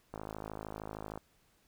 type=click train; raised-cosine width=1 ms; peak=-27 dBFS; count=56; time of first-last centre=0.14-1.176 s; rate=53.1 Hz; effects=pink hiss -70 dBFS RMS until 1.67 s